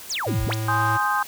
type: exponential two-way sweep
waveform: sine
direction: down then up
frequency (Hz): 8890 to 39.63 to 8890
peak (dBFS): -24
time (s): 0.09-0.55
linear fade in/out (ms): 20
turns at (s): 0.44
type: tone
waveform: square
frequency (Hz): 110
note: A2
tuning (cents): 0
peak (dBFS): -25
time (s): 0.26-0.98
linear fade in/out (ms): 20
type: chord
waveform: sine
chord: Ab major seventh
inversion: none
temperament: equal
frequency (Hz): 830.6 / 1046.5 / 1244.5 / 1568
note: Ab5 / C6 / Eb6 / G6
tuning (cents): 0 / 0 / 0 / 0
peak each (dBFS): -25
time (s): 0.68-1.23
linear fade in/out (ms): 5
effects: white hiss -40 dBFS RMS until 1.27 s